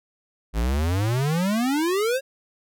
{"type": "exponential sweep", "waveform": "square", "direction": "up", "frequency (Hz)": [51.91, 553], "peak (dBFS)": -21, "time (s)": [0.53, 2.21], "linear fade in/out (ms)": 50, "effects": []}